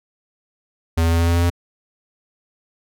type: tone with pitch steps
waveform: square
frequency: 82.41 / 83.08 / 83.75 / 84.43 / 85.12 / 85.81 / 86.51 Hz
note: E2 / E2 / E2 / E2 / F2 / F2 / F2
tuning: 0 / +14 / +28 / +42 / -44 / -30 / -16 cents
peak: -15 dBFS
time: 0.97-1.502 s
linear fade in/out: 10 ms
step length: 76 ms
effects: none